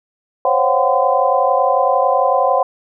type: tone cluster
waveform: sine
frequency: 522 / 553 / 718 / 765 / 1023 Hz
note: C5 / C#5 / F5 / G5 / C6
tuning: -4 / -4 / +48 / -42 / -39 cents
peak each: -18 dBFS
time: 0.45-2.63 s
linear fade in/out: 2 ms
effects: none